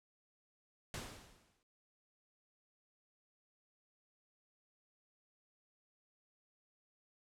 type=noise with exponential decay; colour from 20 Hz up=pink; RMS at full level=-42 dBFS; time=0.94-1.63 s; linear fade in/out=1 ms; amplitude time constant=150 ms; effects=low-pass 10000 Hz 12 dB/octave